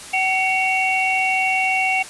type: tone cluster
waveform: sine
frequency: 757 / 2237 / 2740 Hz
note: F#5 / C#7 / F7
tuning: +39 / +15 / -34 cents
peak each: -21 dBFS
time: 0.13-2.03 s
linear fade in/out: 10 ms
effects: white hiss -36 dBFS RMS until 2.09 s + resampled to 24000 Hz